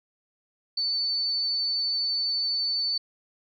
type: tone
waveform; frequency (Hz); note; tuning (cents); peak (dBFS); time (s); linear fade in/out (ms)
sine; 4506; C#8; +28; -24; 0.77-2.98; 5
effects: none